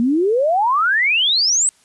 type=exponential sweep; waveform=sine; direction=up; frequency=225.6 to 8340 Hz; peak=-13 dBFS; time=0-1.69 s; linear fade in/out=0 ms; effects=white hiss -55 dBFS RMS until 1.84 s + resampled to 24000 Hz